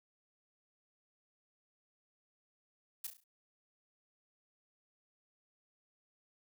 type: noise with echo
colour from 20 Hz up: blue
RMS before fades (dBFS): -40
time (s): 3.04-3.07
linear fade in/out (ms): 5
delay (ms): 34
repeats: 5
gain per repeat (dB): -7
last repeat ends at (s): 3.24
effects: none